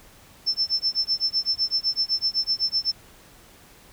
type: tone with tremolo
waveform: sine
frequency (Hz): 5320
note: E8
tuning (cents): +15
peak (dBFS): -18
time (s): 0.46-2.92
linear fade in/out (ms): 20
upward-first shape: sine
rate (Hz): 7.9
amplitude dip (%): 100
effects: pink hiss -51 dBFS RMS until 3.92 s